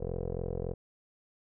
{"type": "tone with low-pass filter", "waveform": "15% pulse", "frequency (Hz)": 43.56, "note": "F1", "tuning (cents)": -4, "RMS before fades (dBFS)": -35, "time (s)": [0, 0.74], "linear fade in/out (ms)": 10, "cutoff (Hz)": 510, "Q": 5, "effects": []}